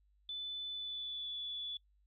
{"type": "tone with pitch glide", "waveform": "sine", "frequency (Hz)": [3500, 3442], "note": ["A7", "A7"], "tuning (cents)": [-10, -39], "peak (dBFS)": -39, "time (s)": [0.29, 1.77], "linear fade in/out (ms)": 2, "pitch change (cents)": -29, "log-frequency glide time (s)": [0.71, 1.38], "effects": ["noise-tail reverb RT60 0.1 s tail -21 dB re dry", "added 50 Hz sine -68 dBFS peak until 2.06 s"]}